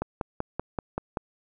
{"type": "click train", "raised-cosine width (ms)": 1, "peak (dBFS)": -14, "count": 7, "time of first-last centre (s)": [0.02, 1.172], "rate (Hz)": 5.21, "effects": []}